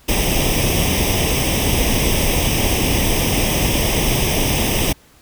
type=noise with comb filter; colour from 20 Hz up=pink; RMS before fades=-17 dBFS; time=0.08-4.93 s; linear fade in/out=10 ms; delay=0.35 ms; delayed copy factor=+0.8; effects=pink hiss -50 dBFS RMS until 5.21 s